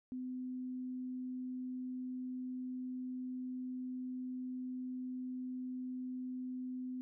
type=tone; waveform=sine; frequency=254.1 Hz; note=B3; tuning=49 cents sharp; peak=-39 dBFS; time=0.12-7.01 s; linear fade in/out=0 ms; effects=none